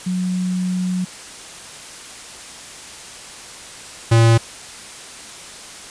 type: tone pair in turn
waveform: sine / square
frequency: 182.9 / 114.75 Hz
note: F#3 / A#2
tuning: -20 / -27 cents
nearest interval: minor sixth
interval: 807 cents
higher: first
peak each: -18 / -10 dBFS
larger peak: second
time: 0.06-1.05 / 4.11-4.38 s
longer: first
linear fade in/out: 10 ms
effects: white hiss -36 dBFS RMS until 5.9 s + resampled to 22050 Hz